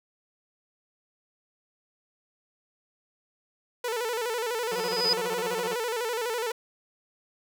sawtooth tone with vibrato, 466.2 Hz, A#4, in tune, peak -24 dBFS, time 3.84-6.52 s, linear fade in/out 5 ms, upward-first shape square, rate 12 Hz, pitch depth 86 cents each way
sine tone with exponential growth, 4978 Hz, D#8, in tune, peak -19 dBFS, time 4.53-5.13 s, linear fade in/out 2 ms, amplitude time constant 130 ms
10% pulse tone with tremolo, 181.3 Hz, F#3, 35 cents flat, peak -23 dBFS, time 4.71-5.75 s, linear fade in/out 20 ms, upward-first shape triangle, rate 15 Hz, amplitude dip 90%
effects none

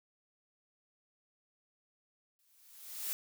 blue noise with exponential growth, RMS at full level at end -35 dBFS, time 2.39-3.13 s, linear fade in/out 0 ms, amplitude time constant 160 ms, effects none

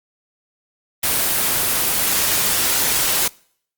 white noise, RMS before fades -18 dBFS, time 1.03-3.28 s, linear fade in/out 5 ms, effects noise-tail reverb RT60 0.6 s tail -25 dB re dry + Opus 24 kbps

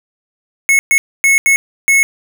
square tone bursts at uneven times, 2190 Hz, C#7, 22 cents flat, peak -8 dBFS, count 5, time 0.69-0.79 / 0.91-0.98 / 1.24-1.38 / 1.46-1.56 / 1.88-2.03 s, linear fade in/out 0 ms, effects none

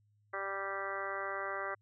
harmonic tone, 196 Hz, G3, in tune, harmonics 2 / 3 / 4 / 5 / 6 / 7 / 8 / 9 / 10, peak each -45 / -43 / -46 / -49 / -41 / -46 / -43 / -53 / -44 dBFS, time 0.33-1.75 s, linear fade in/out 10 ms, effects added 104 Hz sine -68 dBFS peak until 1.81 s

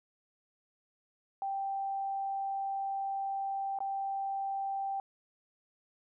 sine tone with dropouts, 784 Hz, G5, in tune, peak -32 dBFS, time 1.42-5 s, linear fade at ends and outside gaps 1 ms, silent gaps 3.788-3.804 s, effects none

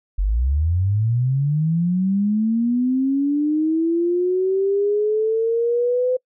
sine linear sweep, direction up, 43.65 to 510 Hz, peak -16 dBFS, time 0.18-6.17 s, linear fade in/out 10 ms, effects noise-tail reverb RT60 0.1 s tail -26 dB re dry

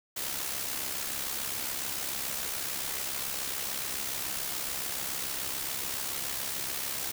white noise with amplitude modulation, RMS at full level -32 dBFS, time 0.16-7.12 s, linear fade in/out 10 ms, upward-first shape sine, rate 67 Hz, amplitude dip 50%, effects none

